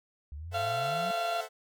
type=exponential sweep; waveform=sine; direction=up; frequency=69.2 to 192.6 Hz; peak=-38 dBFS; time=0.32-1.11 s; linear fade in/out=0 ms
type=chord; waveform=sawtooth; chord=F# half-diminished seventh; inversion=first; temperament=equal; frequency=440 / 523.3 / 659.3 / 740 Hz; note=A4 / C5 / E5 / F#5; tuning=0 / 0 / 0 / 0 cents; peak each=-39 / -41 / -37 / -40 dBFS; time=0.51-1.49 s; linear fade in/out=50 ms
type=harmonic tone; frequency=687 Hz; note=F5; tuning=29 cents flat; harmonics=1 / 2 / 4 / 5 / 6; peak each=-30 / -36 / -42 / -44 / -46 dBFS; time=0.54-1.41 s; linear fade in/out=5 ms
effects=none